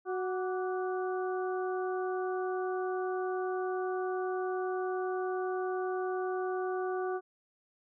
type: harmonic tone with a mistuned harmonic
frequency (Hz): 370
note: F#4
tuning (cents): 0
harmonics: 1 / 2 / 3 / 4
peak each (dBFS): -32 / -38 / -42 / -44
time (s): 0.05-7.21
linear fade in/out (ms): 50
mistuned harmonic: 3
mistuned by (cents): +80
effects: none